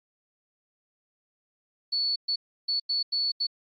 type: tone bursts at uneven times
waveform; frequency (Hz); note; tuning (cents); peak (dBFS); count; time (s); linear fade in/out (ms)
sine; 4435; C#8; 0; -24; 6; 1.92-2.16 / 2.28-2.36 / 2.68-2.8 / 2.89-3.03 / 3.12-3.32 / 3.4-3.47; 10
effects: AAC 48 kbps